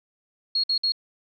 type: tone bursts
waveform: sine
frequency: 4300 Hz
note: C8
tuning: 47 cents sharp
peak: -20 dBFS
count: 3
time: 0.55-0.921 s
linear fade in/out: 5 ms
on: 87 ms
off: 55 ms
effects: none